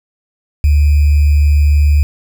sine tone with sample-and-hold, 73.42 Hz, D2, in tune, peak -6 dBFS, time 0.64-2.03 s, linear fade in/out 0 ms, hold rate 2450 Hz, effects none

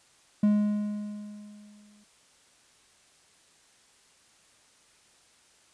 triangle tone with exponential decay, 208.4 Hz, G#3, 6 cents sharp, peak -16 dBFS, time 0.43-2.04 s, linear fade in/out 5 ms, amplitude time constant 350 ms, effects white hiss -61 dBFS RMS until 5.73 s + resampled to 22050 Hz

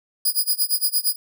5% pulse tone with tremolo, 4939 Hz, D#8, 14 cents flat, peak -9 dBFS, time 0.25-1.16 s, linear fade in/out 5 ms, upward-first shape sine, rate 8.7 Hz, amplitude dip 95%, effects none

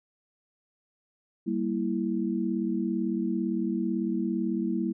sine chord, E diminished, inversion first, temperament equal with one note detuned, 195.21 / 233.1 / 329.6 Hz, G3 / Bb3 / E4, -7 / 0 / 0 cents, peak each -30 dBFS, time 1.46-4.93 s, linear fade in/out 20 ms, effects none

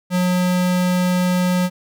square tone, 180.7 Hz, F#3, 41 cents flat, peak -16 dBFS, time 0.1-1.7 s, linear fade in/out 50 ms, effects none

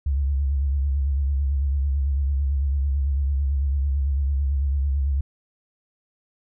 sine tone with vibrato, 69.3 Hz, C#2, in tune, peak -19 dBFS, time 0.06-5.21 s, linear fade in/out 5 ms, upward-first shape sine, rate 9 Hz, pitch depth 75 cents each way, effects none

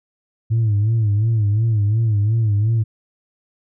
sine tone with vibrato, 108.1 Hz, A2, 30 cents flat, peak -12 dBFS, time 0.5-2.84 s, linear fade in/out 20 ms, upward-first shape sine, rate 2.8 Hz, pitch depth 110 cents each way, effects tanh soft clip ceiling -12 dBFS

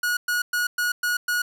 45% pulse tone bursts, 1453 Hz, F#6, 32 cents flat, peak -21 dBFS, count 6, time 0.03-1.42 s, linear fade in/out 5 ms, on 140 ms, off 110 ms, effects none

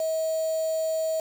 sine tone with quantisation, 640 Hz, D#5, 49 cents sharp, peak -24 dBFS, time 0-1.2 s, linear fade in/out 2 ms, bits 6, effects none

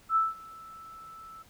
sine tone with ADSR envelope, 1318 Hz, E6, 1 cent flat, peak -20 dBFS, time 0.09-1.43 s, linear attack 69 ms, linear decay 180 ms, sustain -24 dB, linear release 13 ms, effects pink hiss -59 dBFS RMS until 1.49 s

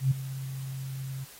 sine tone with ADSR envelope, 133.5 Hz, C3, 35 cents sharp, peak -18 dBFS, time 0-1.25 s, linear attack 110 ms, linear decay 13 ms, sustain -15 dB, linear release 16 ms, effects white hiss -50 dBFS RMS until 1.39 s + AAC 48 kbps

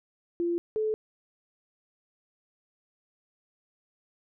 sine tone pair in turn, 343.9 / 433.3 Hz, F4 / A4, -27 / -27 cents, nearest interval major third, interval 400 cents, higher second, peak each -25 dBFS, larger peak neither, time 0.4-0.58 / 0.76-0.94 s, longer neither, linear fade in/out 0 ms, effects none

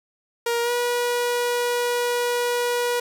sawtooth tone with pitch glide, 470.8 to 484 Hz, A#4 to B4, +17 to -35 cents, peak -17 dBFS, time 0.46-3 s, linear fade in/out 5 ms, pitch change +48 cents, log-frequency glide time 0.62-0.71 s, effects none

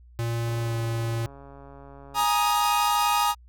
square tone with pitch glide, 116.54 to 115.27 Hz, A#2 to A#2, 0 to -19 cents, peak -26 dBFS, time 0.19-1.26 s, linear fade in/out 0 ms, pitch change -19 cents, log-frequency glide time 0.61-0.76 s
click train, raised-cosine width 1 ms, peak -33 dBFS, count 247, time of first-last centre 0.47-2.24 s, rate 139 Hz
45% pulse chord, Ab suspended second, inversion none, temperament equal with one note detuned, 830.6 / 942.6 / 1244.5 Hz, Ab5 / Bb5 / Eb6, 0 / +19 / 0 cents, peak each -25 dBFS, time 2.14-3.35 s, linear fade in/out 50 ms
effects added 60 Hz sine -48 dBFS peak until 3.48 s

